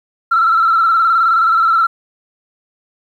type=tone with vibrato; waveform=sine; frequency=1339 Hz; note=E6; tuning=27 cents sharp; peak=-8 dBFS; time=0.31-1.87 s; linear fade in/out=10 ms; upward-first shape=square; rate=19 Hz; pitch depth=43 cents each way; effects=tanh soft clip ceiling -5 dBFS + 8-bit